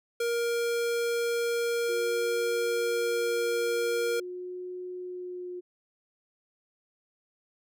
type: tone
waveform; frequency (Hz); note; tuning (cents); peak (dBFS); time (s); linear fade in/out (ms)
square; 470; A#4; +14; -27; 0.2-4.2; 5
type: tone with vibrato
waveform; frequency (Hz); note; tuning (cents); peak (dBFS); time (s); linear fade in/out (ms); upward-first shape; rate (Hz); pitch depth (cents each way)
sine; 360; F#4; -47; -35; 1.88-5.61; 20; sine; 0.43; 15
effects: none